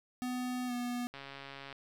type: tone with pitch glide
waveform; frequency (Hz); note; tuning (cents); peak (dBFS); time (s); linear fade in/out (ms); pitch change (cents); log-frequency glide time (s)
square; 250 to 243.9; B3 to B3; +21 to -21; -35; 0.22-1.07; 0; -42; 0.67-0.72
type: click train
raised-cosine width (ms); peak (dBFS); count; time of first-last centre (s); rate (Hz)
0.3; -30; 82; 1.14-1.727; 138
effects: none